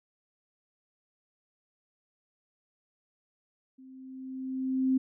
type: tone with level ramp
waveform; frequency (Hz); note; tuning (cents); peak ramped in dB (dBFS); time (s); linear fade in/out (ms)
sine; 261.6; C4; 0; -49 to -21; 3.78-4.98; 10
effects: none